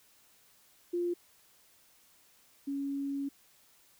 sine tone pair in turn, 349.2 / 278.6 Hz, F4 / C#4, 0 / +9 cents, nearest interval major third, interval 391 cents, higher first, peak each -29 / -32 dBFS, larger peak first, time 0.93-1.14 / 2.67-3.29 s, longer second, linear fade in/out 10 ms, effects white hiss -64 dBFS RMS until 3.99 s

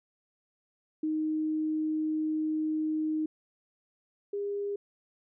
sine tone pair in turn, 311.1 / 405 Hz, D#4 / G#4, 0 / -43 cents, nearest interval perfect fourth, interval 457 cents, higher second, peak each -27 / -30 dBFS, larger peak first, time 1.03-3.26 / 4.33-4.76 s, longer first, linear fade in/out 5 ms, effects none

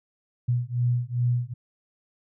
sine beating tone pair, 120.7 / 123.2 Hz, B2 / B2, -39 / -4 cents, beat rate 2.5 Hz, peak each -25 dBFS, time 0.48-1.54 s, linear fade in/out 10 ms, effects none

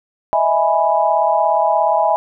sine chord, E major seventh, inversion third, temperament equal, 622.3 / 659.3 / 830.6 / 987.8 Hz, D#5 / E5 / G#5 / B5, 0 / 0 / 0 / 0 cents, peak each -20 / -17 / -16 / -19 dBFS, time 0.33-2.16 s, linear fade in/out 0 ms, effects none

